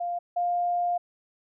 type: tone pair in turn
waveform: sine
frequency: 699 / 703.5 Hz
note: F5 / F5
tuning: +1 / +12 cents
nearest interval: unison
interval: 11 cents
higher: second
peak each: -27 / -23 dBFS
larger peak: second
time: 0-0.19 / 0.36-0.98 s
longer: second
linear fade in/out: 10 ms
effects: none